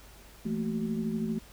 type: tone cluster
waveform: sine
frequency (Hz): 168.2 / 219.9 / 232.7 / 376.1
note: E3 / A3 / A#3 / F#4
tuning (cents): +35 / -1 / -3 / +28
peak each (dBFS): -36 / -30 / -39 / -39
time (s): 0.45-1.39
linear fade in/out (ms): 10
effects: added 50 Hz sine -54 dBFS peak until 1.52 s + pink hiss -54 dBFS RMS until 1.52 s